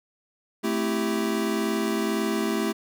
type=chord; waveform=square; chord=A minor seventh; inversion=none; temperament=equal; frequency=220 / 261.6 / 329.6 / 392 Hz; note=A3 / C4 / E4 / G4; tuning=0 / 0 / 0 / 0 cents; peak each=-28 / -34 / -30 / -30 dBFS; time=0.63-2.73 s; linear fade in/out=20 ms; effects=none